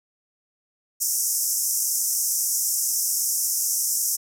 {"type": "band-pass noise", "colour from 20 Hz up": "pink", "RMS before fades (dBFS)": -24, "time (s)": [1, 4.17], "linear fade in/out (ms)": 20, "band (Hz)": [5400, 15000], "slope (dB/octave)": 96, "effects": []}